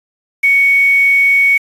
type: tone with quantisation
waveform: sine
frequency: 2229 Hz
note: C#7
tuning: 9 cents sharp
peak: -7 dBFS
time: 0.43-1.58 s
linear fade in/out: 10 ms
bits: 5
effects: resampled to 32000 Hz